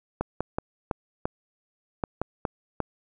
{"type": "clicks", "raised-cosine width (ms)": 1, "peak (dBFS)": -12, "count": 9, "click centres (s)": [0.21, 0.406, 0.585, 0.912, 1.255, 2.038, 2.216, 2.452, 2.803], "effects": []}